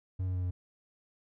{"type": "tone with pitch steps", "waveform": "triangle", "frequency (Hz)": [93, 91.93, 90.88, 89.83], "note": ["F#2", "F#2", "F#2", "F2"], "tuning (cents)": [9, -11, -31, 49], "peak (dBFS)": -28, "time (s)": [0.19, 0.51], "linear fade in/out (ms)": 10, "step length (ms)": 80, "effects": []}